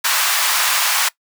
pink high-pass noise, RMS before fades -17 dBFS, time 0.04-1.09 s, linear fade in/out 10 ms, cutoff 940 Hz, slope 24 dB/octave, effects noise-tail reverb RT60 0.1 s tail -21 dB re dry

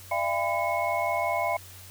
sine tone cluster, 600 / 680 / 805 / 1006 / 2185 Hz, D5 / F5 / G5 / B5 / C#7, +37 / -46 / +46 / +32 / -26 cents, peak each -32 / -28 / -33 / -31 / -32 dBFS, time 0.11-1.57 s, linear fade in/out 5 ms, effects added 93 Hz sine -48 dBFS peak until 1.9 s + white hiss -48 dBFS RMS until 1.9 s

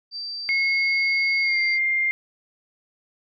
sine tone, 4668 Hz, D8, 11 cents flat, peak -29 dBFS, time 0.11-1.79 s, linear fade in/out 50 ms
sine tone with pitch glide, 2171 to 2108 Hz, C#7 to C7, -37 to +12 cents, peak -19 dBFS, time 0.49-2.11 s, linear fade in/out 0 ms, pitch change -51 cents, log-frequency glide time 1.42-1.59 s
effects none

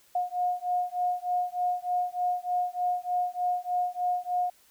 sine beating tone pair, 717 / 720.3 Hz, F5 / F#5, +45 / -47 cents, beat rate 3.3 Hz, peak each -29 dBFS, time 0.15-4.5 s, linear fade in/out 5 ms, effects white hiss -61 dBFS RMS until 4.7 s

